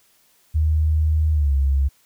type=tone with pitch glide; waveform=sine; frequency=77.78 to 68.5 Hz; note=D#2 to C#2; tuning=0 to -20 cents; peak=-15 dBFS; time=0.54-1.89 s; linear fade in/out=20 ms; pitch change=-220 cents; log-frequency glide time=1.32-1.54 s; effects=white hiss -59 dBFS RMS until 2.05 s